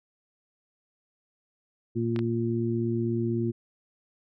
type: harmonic tone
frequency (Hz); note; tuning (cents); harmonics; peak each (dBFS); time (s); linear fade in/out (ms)
116.1; A#2; -7; 1 / 2 / 3; -29 / -29 / -29; 1.95-3.52; 20
type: clicks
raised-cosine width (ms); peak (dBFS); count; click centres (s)
0.3; -21; 2; 2.162 / 2.191
effects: none